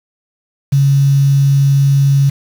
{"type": "tone with quantisation", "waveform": "sine", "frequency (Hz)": 138.9, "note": "C#3", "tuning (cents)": 4, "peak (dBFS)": -7, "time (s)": [0.72, 2.3], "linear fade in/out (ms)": 10, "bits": 5, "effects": []}